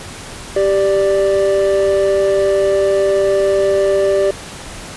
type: tone pair together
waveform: triangle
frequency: 392 / 588.8 Hz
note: G4 / D5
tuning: 0 / +4 cents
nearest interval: perfect fifth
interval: 704 cents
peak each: -12 dBFS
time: 0.56-4.31 s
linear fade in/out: 5 ms
effects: pink hiss -31 dBFS RMS until 4.96 s + resampled to 24000 Hz